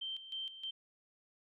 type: tone with tremolo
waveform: sine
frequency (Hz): 3129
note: G7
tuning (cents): -4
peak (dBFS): -38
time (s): 0.01-0.71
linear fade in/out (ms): 10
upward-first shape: square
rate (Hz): 3.2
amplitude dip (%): 70
effects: none